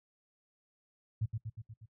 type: tone with echo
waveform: sine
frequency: 110.5 Hz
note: A2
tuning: 8 cents sharp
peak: -29 dBFS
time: 1.21-1.26 s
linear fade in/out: 10 ms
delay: 120 ms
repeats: 5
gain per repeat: -4 dB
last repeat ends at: 1.86 s
effects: noise-tail reverb RT60 0.1 s tail -21 dB re dry